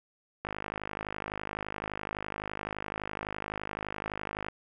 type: click train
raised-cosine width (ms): 0.5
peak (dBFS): -19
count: 210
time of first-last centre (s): 0.45-4.485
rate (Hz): 51.8
effects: none